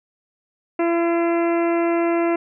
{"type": "harmonic tone with a mistuned harmonic", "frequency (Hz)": 338.4, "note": "E4", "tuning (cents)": 45, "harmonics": [1, 2, 3, 4, 5, 6, 7, 8], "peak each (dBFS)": [-18, -23, -30, -32, -37, -34, -37, -38], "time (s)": [0.79, 2.36], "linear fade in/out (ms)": 5, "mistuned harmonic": 6, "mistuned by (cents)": 23, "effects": []}